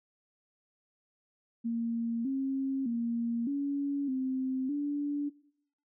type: tone with pitch steps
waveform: sine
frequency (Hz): 231.5 / 269 / 233.6 / 282.1 / 261 / 289.1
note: A#3 / C4 / A#3 / C#4 / C4 / D4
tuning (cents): -12 / +48 / +4 / +30 / -4 / -27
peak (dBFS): -29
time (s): 1.64-5.3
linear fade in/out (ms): 20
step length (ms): 610
effects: noise-tail reverb RT60 0.7 s tail -21 dB re dry